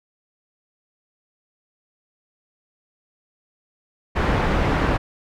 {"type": "low-pass noise", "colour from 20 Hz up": "pink", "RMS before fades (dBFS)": -20, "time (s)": [4.15, 4.98], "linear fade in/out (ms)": 20, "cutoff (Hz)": 1800, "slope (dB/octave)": 12, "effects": []}